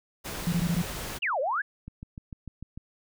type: noise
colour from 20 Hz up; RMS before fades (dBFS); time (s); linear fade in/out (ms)
pink; -36; 0.24-1.19; 20
type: tone bursts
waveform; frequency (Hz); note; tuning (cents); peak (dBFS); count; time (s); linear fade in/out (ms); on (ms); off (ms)
sine; 171.8; F3; -28; -23; 5; 0.47-0.818; 0; 52; 22
type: exponential two-way sweep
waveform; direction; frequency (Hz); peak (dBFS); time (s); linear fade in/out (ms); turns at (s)
sine; down then up; 3038 to 499.9 to 1760; -25; 1.22-1.62; 10; 1.4
type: click train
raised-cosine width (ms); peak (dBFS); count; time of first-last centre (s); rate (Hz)
5; -27; 7; 1.88-2.776; 6.7
effects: none